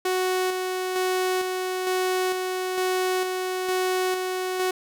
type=tone with tremolo; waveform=sawtooth; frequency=370 Hz; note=F#4; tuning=in tune; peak=-18 dBFS; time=0.05-4.71 s; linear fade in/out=5 ms; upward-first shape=square; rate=1.1 Hz; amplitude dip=35%; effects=none